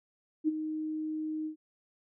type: tone with ADSR envelope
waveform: sine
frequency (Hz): 311.1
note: D#4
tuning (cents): 0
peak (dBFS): -22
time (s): 0.44-1.56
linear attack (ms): 40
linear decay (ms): 24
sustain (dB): -10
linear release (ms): 100
effects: none